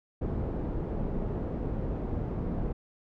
pink low-pass noise, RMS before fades -32 dBFS, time 0.21-2.73 s, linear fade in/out 10 ms, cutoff 470 Hz, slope 12 dB/octave, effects none

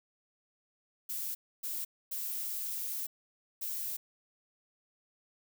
violet noise bursts at uneven times, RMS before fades -37 dBFS, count 4, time 1.09-1.35 / 1.63-1.85 / 2.11-3.07 / 3.61-3.97 s, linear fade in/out 10 ms, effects none

